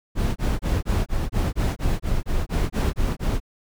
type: noise bursts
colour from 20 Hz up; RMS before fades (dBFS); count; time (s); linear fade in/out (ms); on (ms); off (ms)
brown; -21; 14; 0.15-3.402; 50; 210; 24
effects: none